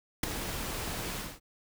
pink noise with ADSR envelope, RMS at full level -23 dBFS, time 0.23-1.4 s, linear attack 7 ms, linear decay 5 ms, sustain -13 dB, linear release 230 ms, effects none

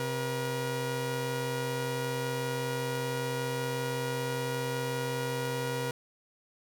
sawtooth tone pair together, 131.2 / 479.6 Hz, C3 / A#4, +5 / +49 cents, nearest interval octave + minor seventh, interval 2244 cents, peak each -30 / -29 dBFS, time 0-5.91 s, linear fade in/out 2 ms, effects none

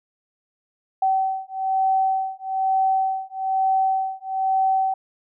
sine beating tone pair, 765 / 766.1 Hz, G5 / G5, -42 / -40 cents, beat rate 1.1 Hz, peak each -22 dBFS, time 1.02-4.94 s, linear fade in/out 5 ms, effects none

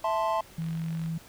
triangle chord, A minor, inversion second, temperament equal, 659.3 / 880 / 1046.5 Hz, E5 / A5 / C6, 0 / 0 / 0 cents, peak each -27 / -27 / -28 dBFS, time 0.04-0.41 s, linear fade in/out 5 ms
sine tone, 163.2 Hz, E3, 17 cents flat, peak -29 dBFS, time 0.58-1.18 s, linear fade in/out 5 ms
click train, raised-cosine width 0.3 ms, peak -32 dBFS, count 21, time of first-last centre 0.62-1.061 s, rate 45.4 Hz
effects pink hiss -52 dBFS RMS until 1.28 s

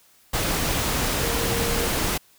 sine tone in noise, 466.2 Hz, A#4, in tune, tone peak -29 dBFS, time 1.23-1.88 s, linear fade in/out 10 ms, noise pink, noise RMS -24 dBFS, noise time 0.33-2.18 s, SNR -8 dB, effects white hiss -57 dBFS RMS until 2.38 s

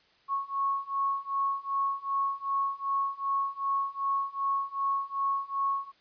sine beating tone pair, 1100 / 1102.6 Hz, C#6 / C#6, -14 / -10 cents, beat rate 2.6 Hz, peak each -31 / -30 dBFS, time 0.28-5.92 s, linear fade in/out 50 ms, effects white hiss -64 dBFS RMS until 6 s + resampled to 11025 Hz

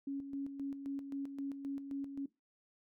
sine tone with tremolo, 277.2 Hz, C#4, in tune, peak -36 dBFS, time 0.07-2.26 s, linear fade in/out 5 ms, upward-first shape square, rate 3.8 Hz, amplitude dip 55%, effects noise-tail reverb RT60 0.2 s tail -17 dB re dry

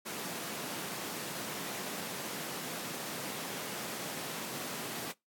pink high-pass noise, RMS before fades -40 dBFS, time 0.05-5.13 s, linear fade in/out 20 ms, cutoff 160 Hz, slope 24 dB/octave, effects noise-tail reverb RT60 0.2 s tail -24 dB re dry + AAC 64 kbps

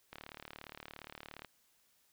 click train, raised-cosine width 0.3 ms, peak -30 dBFS, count 50, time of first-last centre 0.13-1.447 s, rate 37.2 Hz, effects white hiss -72 dBFS RMS until 2.12 s

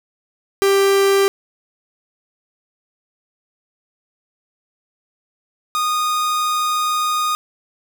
45% pulse tone pair in turn, 393.5 / 1233.9 Hz, G4 / D#6, +7 / -15 cents, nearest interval octave + minor sixth, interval 1978 cents, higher second, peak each -12 / -17 dBFS, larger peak first, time 0.62-1.28 / 5.75-7.35 s, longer second, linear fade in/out 0 ms, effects none

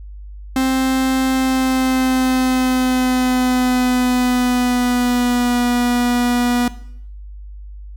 45% pulse tone with pitch glide, 262.5 to 243.5 Hz, C4 to B3, +6 to -24 cents, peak -14 dBFS, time 0.56-6.68 s, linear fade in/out 2 ms, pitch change -130 cents, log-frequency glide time 1.26-5.59 s, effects noise-tail reverb RT60 0.7 s tail -17 dB re dry + added 50 Hz sine -31 dBFS peak until 7.96 s

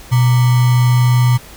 sine tone with sample-and-hold, 123.47 Hz, B2, in tune, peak -8 dBFS, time 0.11-1.38 s, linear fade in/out 20 ms, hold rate 1050 Hz, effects added 50 Hz sine -42 dBFS peak until 1.56 s + pink hiss -38 dBFS RMS until 1.56 s

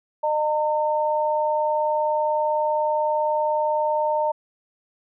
sine tone pair together, 608.6 / 910 Hz, D#5 / A#5, -38 / -42 cents, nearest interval perfect fifth, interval 696 cents, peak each -22 dBFS, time 0.23-4.32 s, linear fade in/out 10 ms, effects none

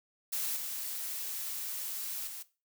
blue noise with level steps, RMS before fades -34 / -38 / -43 dBFS, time 0.32-2.43 s, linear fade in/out 10 ms, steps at 0.56 / 2.27 s, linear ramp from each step 5 ms, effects noise-tail reverb RT60 0.3 s tail -17 dB re dry

